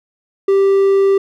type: tone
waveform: triangle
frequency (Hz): 392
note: G4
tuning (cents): 0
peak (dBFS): -7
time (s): 0.48-1.18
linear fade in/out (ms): 5
effects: none